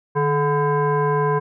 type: tone with frequency modulation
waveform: sine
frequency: 430 Hz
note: A4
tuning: 40 cents flat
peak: -16 dBFS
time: 0.15-1.4 s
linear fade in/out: 20 ms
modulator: 581 Hz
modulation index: 1.3
effects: none